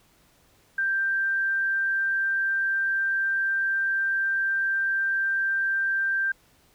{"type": "tone", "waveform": "sine", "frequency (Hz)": 1576, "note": "G6", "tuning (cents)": 9, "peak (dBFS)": -22, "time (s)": [0.78, 6.32], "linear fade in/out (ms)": 5, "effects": ["pink hiss -61 dBFS RMS until 6.74 s"]}